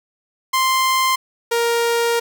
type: tone pair in turn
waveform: sawtooth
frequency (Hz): 1046.5 / 468.1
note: C6 / A#4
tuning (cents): 0 / +7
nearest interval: octave + major second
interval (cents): 1393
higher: first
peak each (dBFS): -11 / -12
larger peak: first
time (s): 0.53-1.16 / 1.51-2.2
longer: second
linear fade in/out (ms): 10
effects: none